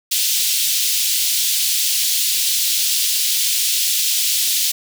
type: high-pass noise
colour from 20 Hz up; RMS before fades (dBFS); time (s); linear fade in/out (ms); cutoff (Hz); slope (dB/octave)
pink; -18; 0.11-4.72; 10; 3200; 24
effects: none